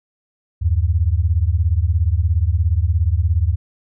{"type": "beating tone pair", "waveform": "sine", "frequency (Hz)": [76.7, 93.7], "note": ["D#2", "F#2"], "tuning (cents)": [-24, 22], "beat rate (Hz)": 17, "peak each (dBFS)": [-16, -17], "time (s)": [0.61, 3.56], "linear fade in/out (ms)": 20, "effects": []}